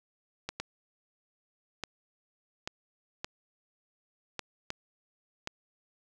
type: clicks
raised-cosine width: 0.2 ms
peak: -17 dBFS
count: 8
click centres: 0.49 / 0.6 / 1.837 / 2.675 / 3.245 / 4.393 / 4.704 / 5.474 s
effects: none